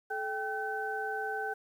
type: tone cluster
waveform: sine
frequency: 432 / 785 / 1525 Hz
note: A4 / G5 / G6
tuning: -32 / +2 / -48 cents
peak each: -38 / -36 / -36 dBFS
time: 0.1-1.54 s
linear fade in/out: 10 ms
effects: 10-bit